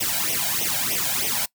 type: noise with flanger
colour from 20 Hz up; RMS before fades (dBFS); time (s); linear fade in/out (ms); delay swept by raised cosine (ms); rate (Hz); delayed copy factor
white; -24; 0-1.46; 10; 0.33 to 1.33; 3.2; +0.9
effects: noise-tail reverb RT60 0.1 s tail -22 dB re dry + high-pass 100 Hz 12 dB/octave